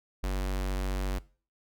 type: tone with notch filter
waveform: square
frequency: 47.2 Hz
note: F#1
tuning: 35 cents sharp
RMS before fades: -30 dBFS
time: 0.23-1.19 s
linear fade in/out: 10 ms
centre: 97 Hz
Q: 1
effects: noise-tail reverb RT60 0.4 s tail -20 dB re dry